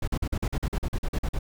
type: noise bursts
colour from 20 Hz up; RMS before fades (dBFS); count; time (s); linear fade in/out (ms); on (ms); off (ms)
brown; -26; 14; 0.02-1.389; 5; 56; 45
effects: none